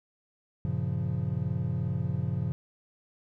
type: chord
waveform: triangle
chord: G half-diminished seventh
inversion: none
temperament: equal with one note detuned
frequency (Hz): 95.82 / 116.54 / 138.59 / 174.61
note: G2 / Bb2 / Db3 / F3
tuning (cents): -39 / 0 / 0 / 0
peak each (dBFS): -32 / -31 / -30 / -32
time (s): 0.65-2.52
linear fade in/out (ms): 0
effects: none